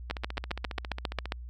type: two click trains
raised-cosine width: 0.3 ms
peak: -20 / -14 dBFS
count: 18 / 10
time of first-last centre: 0.1-1.256 / 0.11-1.321 s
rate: 14.7 / 7.43 Hz
effects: added 60 Hz sine -39 dBFS peak until 1.49 s